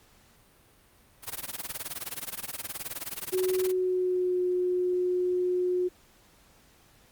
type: noise with tremolo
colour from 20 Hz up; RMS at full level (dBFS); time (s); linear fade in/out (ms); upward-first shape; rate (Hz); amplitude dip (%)
white; -33; 1.22-3.73; 50; sine; 19; 95
type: tone with pitch glide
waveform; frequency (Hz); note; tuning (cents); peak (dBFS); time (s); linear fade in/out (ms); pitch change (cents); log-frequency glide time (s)
sine; 370 to 361.5; F#4 to F#4; 0 to -40; -24; 3.32-5.89; 20; -40; 3.66-4.42
effects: pink hiss -60 dBFS RMS until 7.11 s + Opus 48 kbps